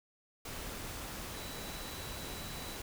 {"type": "tone in noise", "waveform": "sine", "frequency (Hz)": 3939, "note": "B7", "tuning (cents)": -5, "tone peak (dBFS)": -51, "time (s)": [1.36, 2.77], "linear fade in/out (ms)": 5, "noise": "pink", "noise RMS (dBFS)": -43, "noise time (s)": [0.45, 2.82], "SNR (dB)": -11, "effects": []}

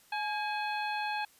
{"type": "harmonic tone with a mistuned harmonic", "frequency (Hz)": 845, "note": "G#5", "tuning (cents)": 30, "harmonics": [1, 2, 3, 4, 5], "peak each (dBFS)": [-33, -38, -39, -46, -45], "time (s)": [0.12, 1.25], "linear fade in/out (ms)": 5, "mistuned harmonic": 2, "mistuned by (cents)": -62, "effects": ["white hiss -62 dBFS RMS until 1.39 s", "resampled to 32000 Hz"]}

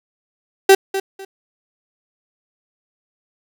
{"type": "tone with echo", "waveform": "35% pulse", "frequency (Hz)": 387.6, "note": "G4", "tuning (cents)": -20, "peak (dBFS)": -4, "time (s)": [0.69, 0.75], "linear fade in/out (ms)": 5, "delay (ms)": 250, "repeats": 2, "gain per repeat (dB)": -13, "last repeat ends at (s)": 1.25, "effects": []}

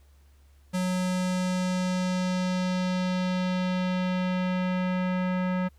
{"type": "tone with low-pass filter sweep", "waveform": "square", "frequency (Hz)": 183.2, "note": "F#3", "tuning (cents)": -17, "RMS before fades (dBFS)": -27, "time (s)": [0.73, 5.69], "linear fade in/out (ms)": 20, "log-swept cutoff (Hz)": [10000, 1900], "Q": 1.2, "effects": ["added 70 Hz sine -54 dBFS peak until 5.78 s", "pink hiss -67 dBFS RMS until 5.78 s"]}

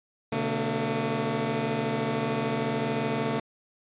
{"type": "tone cluster", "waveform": "15% pulse", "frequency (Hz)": [125.1, 145.5, 225], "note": ["B2", "D3", "A3"], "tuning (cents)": [23, -16, 39], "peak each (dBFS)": [-27, -25, -22], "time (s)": [0.32, 3.4], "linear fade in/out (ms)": 5, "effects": ["resampled to 8000 Hz"]}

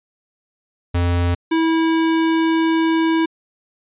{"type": "tone pair in turn", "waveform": "square", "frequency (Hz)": [87.31, 325.3], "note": ["F2", "E4"], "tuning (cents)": [0, -23], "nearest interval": "octave + major seventh", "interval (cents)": 2277, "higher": "second", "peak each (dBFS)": [-16, -15], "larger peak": "second", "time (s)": [[0.94, 1.35], [1.51, 3.26]], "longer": "second", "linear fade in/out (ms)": 10, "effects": ["resampled to 8000 Hz"]}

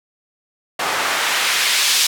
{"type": "noise with band-pass filter sweep", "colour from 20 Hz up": "white", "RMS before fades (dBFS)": -18, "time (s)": [0.79, 2.07], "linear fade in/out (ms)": 5, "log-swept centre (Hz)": [850, 4200], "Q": 0.86, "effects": []}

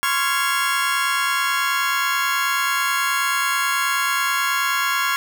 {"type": "chord", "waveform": "30% pulse", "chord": "Db major seventh", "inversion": "third", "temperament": "just", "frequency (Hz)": [1039.4, 1108.7, 1385.9, 1663.1], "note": ["C6", "Db6", "F6", "Ab6"], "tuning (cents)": [-12, 0, -14, 2], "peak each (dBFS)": [-23, -22, -21, -21], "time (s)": [0.03, 5.16], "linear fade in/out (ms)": 0, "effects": []}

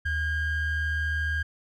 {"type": "ring-modulated tone", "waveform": "triangle", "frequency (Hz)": 773, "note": "G5", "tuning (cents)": -24, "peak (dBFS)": -20, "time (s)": [0.05, 1.43], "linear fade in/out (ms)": 10, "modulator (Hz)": 850, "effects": []}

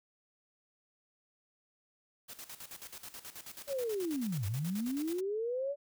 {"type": "noise with tremolo", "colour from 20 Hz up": "white", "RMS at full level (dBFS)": -46, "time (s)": [2.28, 5.21], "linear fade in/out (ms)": 20, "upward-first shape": "square", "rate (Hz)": 9.3, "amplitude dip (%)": 75}
{"type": "linear two-way sweep", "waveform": "sine", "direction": "down then up", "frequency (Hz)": [581, 92.5, 581], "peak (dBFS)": -32, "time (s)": [3.67, 5.76], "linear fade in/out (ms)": 50, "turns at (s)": 4.46}
{"effects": []}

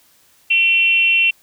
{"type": "tone with frequency modulation", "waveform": "sine", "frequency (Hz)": 2718, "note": "F7", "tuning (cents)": -48, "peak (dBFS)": -11, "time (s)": [0.5, 1.31], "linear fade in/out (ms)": 10, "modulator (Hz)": 354, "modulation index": 0.51, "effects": ["white hiss -54 dBFS RMS until 1.42 s"]}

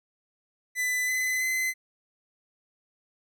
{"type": "tone with pitch steps", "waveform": "45% pulse", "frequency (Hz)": [2000, 2021, 2042], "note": ["B6", "B6", "C7"], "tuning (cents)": [21, 39, -43], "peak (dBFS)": -25, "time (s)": [0.75, 1.74], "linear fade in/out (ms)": 50, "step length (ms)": 330, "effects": []}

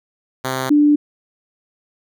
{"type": "tone pair in turn", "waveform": ["5% pulse", "sine"], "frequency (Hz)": [130.81, 294.7], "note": ["C3", "D4"], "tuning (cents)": [0, 6], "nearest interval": "octave + major second", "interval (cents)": 1406, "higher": "second", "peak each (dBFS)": -9, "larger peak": "neither", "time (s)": [[0.44, 0.7], [0.7, 0.96]], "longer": "neither", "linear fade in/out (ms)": 10, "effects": []}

